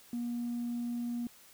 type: tone with tanh clipping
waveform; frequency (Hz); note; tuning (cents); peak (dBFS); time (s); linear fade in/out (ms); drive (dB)
triangle; 238.9; A#3; +43; -33; 0.13-1.27; 2; 5
effects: white hiss -58 dBFS RMS until 1.53 s